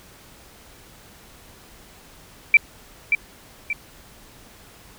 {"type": "tone with echo", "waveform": "sine", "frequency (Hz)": 2338, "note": "D7", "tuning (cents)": -8, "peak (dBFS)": -7, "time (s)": [2.54, 2.57], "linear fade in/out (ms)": 2, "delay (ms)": 580, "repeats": 2, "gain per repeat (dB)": -7, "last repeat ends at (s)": 3.73, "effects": ["pink hiss -48 dBFS RMS until 4.98 s"]}